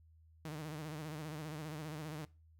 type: tone with vibrato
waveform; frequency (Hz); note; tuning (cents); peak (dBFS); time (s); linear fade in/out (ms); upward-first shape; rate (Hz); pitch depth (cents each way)
sawtooth; 153.6; D#3; -22; -38; 0.45-2.25; 2; sine; 15; 85
effects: noise-tail reverb RT60 0.3 s tail -20 dB re dry + added 80 Hz sine -61 dBFS peak until 2.59 s